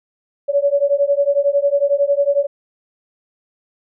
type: beating tone pair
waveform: sine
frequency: 561 / 572 Hz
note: C#5 / D5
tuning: +21 / -46 cents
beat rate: 11 Hz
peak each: -16 dBFS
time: 0.48-2.47 s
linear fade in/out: 20 ms
effects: none